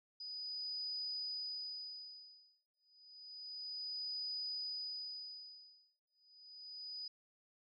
sine tone with tremolo, 4967 Hz, D#8, 4 cents flat, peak -39 dBFS, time 0.2-7.08 s, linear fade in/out 5 ms, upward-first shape sine, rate 0.3 Hz, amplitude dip 100%, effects none

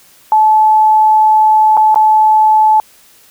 sine tone with dropouts, 865 Hz, A5, 30 cents flat, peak -5 dBFS, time 0.32-2.8 s, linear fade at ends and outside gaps 1 ms, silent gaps 1.769-1.774 / 1.945-1.958 s, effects white hiss -45 dBFS RMS until 3.3 s

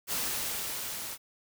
white noise with level ramp, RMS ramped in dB -31 to -39 dBFS, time 0.07-1.18 s, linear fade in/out 50 ms, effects none

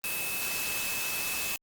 sine tone in noise, 2600 Hz, E7, 24 cents flat, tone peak -35 dBFS, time 0.04-1.56 s, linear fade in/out 0 ms, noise white, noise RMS -33 dBFS, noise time 0.04-1.56 s, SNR -5 dB, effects Opus 32 kbps

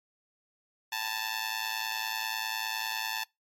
10% pulse tone with amplitude modulation, 881 Hz, A5, 2 cents sharp, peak -19 dBFS, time 0.92-3.24 s, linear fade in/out 5 ms, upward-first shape sine, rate 110 Hz, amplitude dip 90%, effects noise-tail reverb RT60 0.2 s tail -25 dB re dry + MP3 64 kbps

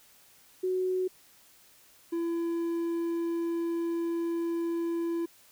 sine / triangle tone pair in turn, 370 / 336.7 Hz, F#4 / E4, 0 / +37 cents, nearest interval major second, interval 163 cents, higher first, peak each -26 dBFS, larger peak neither, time 0.63-1.08 / 2.12-5.26 s, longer second, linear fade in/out 10 ms, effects white hiss -59 dBFS RMS until 5.51 s

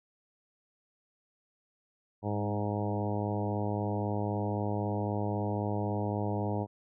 harmonic tone with a mistuned harmonic, 103.83 Hz, G#2, in tune, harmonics 1 / 2 / 3 / 4 / 5 / 6 / 7 / 8 / 9, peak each -33 / -36 / -38 / -39 / -40 / -41 / -41 / -42 / -43 dBFS, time 2.22-6.67 s, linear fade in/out 50 ms, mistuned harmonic 2, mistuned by -17 cents, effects none

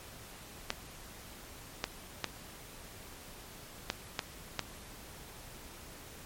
clicks, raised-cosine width 0.2 ms, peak -13 dBFS, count 6, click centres 0.704 / 1.841 / 2.243 / 3.901 / 4.192 / 4.593 s, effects pink hiss -50 dBFS RMS until 6.25 s + MP3 64 kbps

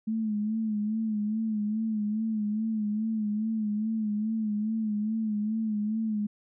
sine tone with vibrato, 215.6 Hz, A3, 35 cents flat, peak -26 dBFS, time 0.07-6.27 s, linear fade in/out 10 ms, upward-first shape sine, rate 2.4 Hz, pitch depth 63 cents each way, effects none

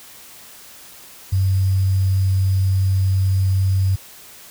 sine tone with sample-and-hold, 95.4 Hz, G2, 47 cents flat, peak -14 dBFS, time 1.32-3.96 s, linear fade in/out 10 ms, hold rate 4900 Hz, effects white hiss -42 dBFS RMS until 4.5 s

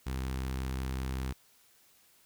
sawtooth tone with notch filter, 65.3 Hz, C2, 3 cents flat, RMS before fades -35 dBFS, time 0.06-1.33 s, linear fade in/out 10 ms, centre 590 Hz, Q 1.9, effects white hiss -64 dBFS RMS until 2.25 s

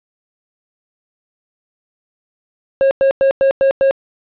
triangle tone bursts, 542 Hz, C#5, 39 cents flat, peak -7 dBFS, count 6, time 2.81-3.91 s, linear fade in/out 0 ms, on 100 ms, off 100 ms, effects resampled to 8000 Hz + 8-bit

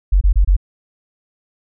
sine tone bursts, 46.62 Hz, F#1, 14 cents sharp, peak -8 dBFS, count 4, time 0.12-0.566 s, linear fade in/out 10 ms, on 92 ms, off 26 ms, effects none

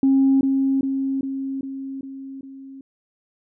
sine tone with echo, 270 Hz, C#4, 45 cents flat, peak -12 dBFS, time 0.03-0.41 s, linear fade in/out 2 ms, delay 400 ms, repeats 6, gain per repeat -4 dB, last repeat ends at 2.81 s, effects tanh soft clip ceiling -9 dBFS

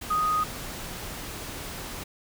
sine tone in noise, 1244.5 Hz, D#6, in tune, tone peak -22 dBFS, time 0.1-0.44 s, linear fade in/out 10 ms, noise pink, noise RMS -37 dBFS, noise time 0.01-2.04 s, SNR +12 dB, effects none

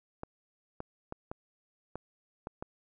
clicks, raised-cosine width 1 ms, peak -24 dBFS, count 7, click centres 0.234 / 0.804 / 1.124 / 1.315 / 1.956 / 2.471 / 2.625 s, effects none

